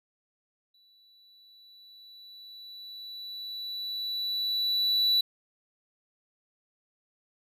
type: tone with exponential growth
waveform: triangle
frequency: 3951 Hz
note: B7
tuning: in tune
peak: -19 dBFS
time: 0.74-5.21 s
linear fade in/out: 5 ms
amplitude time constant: 970 ms
effects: none